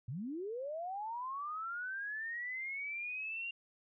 sine linear sweep, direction up, 106.8 to 2790 Hz, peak -38 dBFS, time 0.08-3.51 s, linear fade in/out 5 ms, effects none

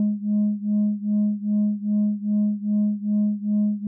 sine beating tone pair, 207.7 / 210.2 Hz, G#3 / G#3, 0 / +21 cents, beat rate 2.5 Hz, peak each -20 / -22 dBFS, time 0-3.87 s, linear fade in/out 2 ms, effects tanh soft clip ceiling -15 dBFS

